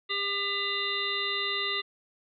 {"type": "harmonic tone", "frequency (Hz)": 400, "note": "G4", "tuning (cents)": 35, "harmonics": [1, 3, 5, 7, 9, 10], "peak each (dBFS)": [-38, -36, -33, -35, -33, -36], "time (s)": [0.09, 1.82], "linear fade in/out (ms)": 20, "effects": []}